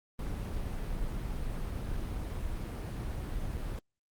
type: noise with dropouts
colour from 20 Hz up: brown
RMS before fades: -35 dBFS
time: 0.19-3.79 s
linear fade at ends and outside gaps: 1 ms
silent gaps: 3.572-3.576 s
effects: Opus 32 kbps